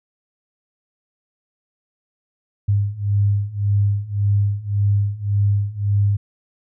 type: beating tone pair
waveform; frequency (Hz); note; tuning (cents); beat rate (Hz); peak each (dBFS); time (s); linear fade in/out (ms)
sine; 100.5 / 102.3; G2 / G#2; +44 / -26; 1.8; -20 / -18; 2.68-6.17; 10
effects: none